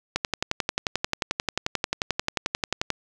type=click train; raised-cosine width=0.2 ms; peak=-6 dBFS; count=32; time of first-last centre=0.16-2.903 s; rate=11.3 Hz; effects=none